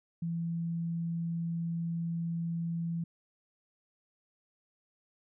sine tone, 167.7 Hz, E3, 30 cents sharp, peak -31 dBFS, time 0.22-3.04 s, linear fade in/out 5 ms, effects none

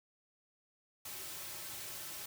white noise with comb filter, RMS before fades -45 dBFS, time 1.05-2.26 s, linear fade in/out 5 ms, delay 4.2 ms, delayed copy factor -0.7, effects none

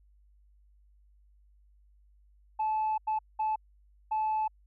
sine tone bursts at uneven times, 867 Hz, A5, 26 cents flat, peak -25 dBFS, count 4, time 2.59-2.98 / 3.07-3.19 / 3.39-3.56 / 4.11-4.48 s, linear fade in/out 10 ms, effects tanh soft clip ceiling -24 dBFS + added 50 Hz sine -59 dBFS peak until 4.66 s

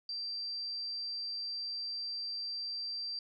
sine tone, 4699 Hz, D8, in tune, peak -36 dBFS, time 0.09-3.19 s, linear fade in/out 2 ms, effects none

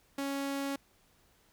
sawtooth tone, 277.2 Hz, C#4, in tune, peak -29 dBFS, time 0.18-0.76 s, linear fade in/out 5 ms, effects pink hiss -67 dBFS RMS until 1.52 s

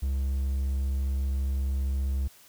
triangle tone, 67.4 Hz, C#2, 48 cents flat, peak -23 dBFS, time 0.02-2.28 s, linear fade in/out 10 ms, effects white hiss -55 dBFS RMS until 2.48 s

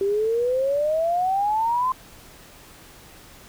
sine exponential sweep, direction up, 388.3 to 1046.5 Hz, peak -19 dBFS, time 0.01-1.92 s, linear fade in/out 2 ms, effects pink hiss -47 dBFS RMS until 3.48 s

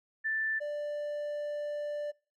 sine / triangle tone pair in turn, 1766 / 589.3 Hz, A6 / D5, +6 / +6 cents, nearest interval octave + perfect fifth, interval 1900 cents, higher first, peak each -29 / -31 dBFS, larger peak first, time 0.24-0.6 / 0.6-2.12 s, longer second, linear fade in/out 20 ms, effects noise-tail reverb RT60 0.4 s tail -25 dB re dry

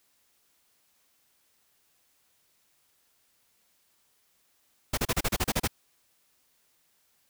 pink noise bursts, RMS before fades -26 dBFS, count 10, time 4.93-5.677 s, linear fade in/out 10 ms, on 45 ms, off 33 ms, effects white hiss -69 dBFS RMS until 7.29 s

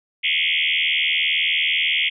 sine tone with frequency modulation, 2713 Hz, E7, 49 cents sharp, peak -17 dBFS, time 0.23-2.1 s, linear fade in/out 20 ms, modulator 81 Hz, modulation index 8, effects none

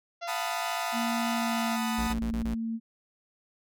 harmonic tone, 686 Hz, F5, 31 cents flat, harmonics 1 / 2 / 3 / 4 / 5 / 6 / 7 / 8 / 9, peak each -35 / -41 / -45 / -47 / -49 / -51 / -52 / -53 / -54 dBFS, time 0.21-1.77 s, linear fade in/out 20 ms
sawtooth chord, B dominant seventh, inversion second, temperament equal, 740 / 880 / 987.8 / 1244.5 Hz, F#5 / A5 / B5 / D#6, 0 / 0 / 0 / 0 cents, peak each -33 dBFS, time 0.27-2.14 s, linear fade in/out 20 ms
sine tone with pitch glide, 233.1 to 226.7 Hz, A#3 to A#3, 0 to -48 cents, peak -29 dBFS, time 0.92-2.8 s, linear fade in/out 50 ms, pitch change -48 cents, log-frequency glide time 1.31-1.86 s
square tone bursts, 58 Hz, A#1, 8 cents flat, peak -32 dBFS, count 5, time 1.98-2.544 s, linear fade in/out 5 ms, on 96 ms, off 21 ms
effects none

